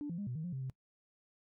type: tone with pitch steps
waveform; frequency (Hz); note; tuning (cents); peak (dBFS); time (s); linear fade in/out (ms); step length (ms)
sine; 292.8 / 170.3 / 203.7 / 123 / 157.9 / 177 / 132.9 / 131; D4 / F3 / G#3 / B2 / D#3 / F3 / C3 / C3; -5 / -43 / -33 / -7 / +26 / +23 / +27 / +2; -36; 0.01-0.698; 0; 86
effects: noise-tail reverb RT60 0.1 s tail -21 dB re dry + tanh soft clip ceiling -32 dBFS